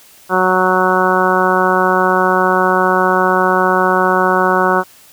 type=harmonic tone; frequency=185 Hz; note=F#3; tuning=in tune; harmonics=1 / 2 / 3 / 4 / 5 / 6 / 7 / 8; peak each=-21 / -17 / -19 / -19 / -18 / -18 / -19 / -18 dBFS; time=0.29-4.84 s; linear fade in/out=50 ms; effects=white hiss -44 dBFS RMS until 5.12 s